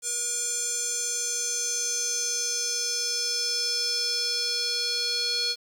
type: tone with band-pass filter sweep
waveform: square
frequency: 479.2 Hz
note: A#4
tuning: 48 cents sharp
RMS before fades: -28 dBFS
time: 0.02-5.56 s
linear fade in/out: 50 ms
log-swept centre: 7500 to 4500 Hz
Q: 5.4
effects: 9-bit